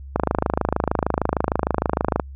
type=click train; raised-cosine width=1 ms; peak=-4 dBFS; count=55; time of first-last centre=0.16-2.198 s; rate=26.5 Hz; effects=added 68 Hz sine -34 dBFS peak until 2.35 s